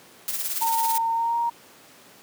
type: noise with tremolo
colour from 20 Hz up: blue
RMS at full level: -26 dBFS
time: 0.28-0.98 s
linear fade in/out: 0 ms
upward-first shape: sine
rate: 18 Hz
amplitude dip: 55%
type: tone with pitch glide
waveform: sine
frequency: 913 to 937 Hz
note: A#5 to A#5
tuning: -36 to +9 cents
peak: -21 dBFS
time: 0.61-1.5 s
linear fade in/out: 10 ms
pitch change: +45 cents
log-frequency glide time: 1.12-1.38 s
effects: pink hiss -50 dBFS RMS until 2.22 s + high-pass 200 Hz 12 dB/octave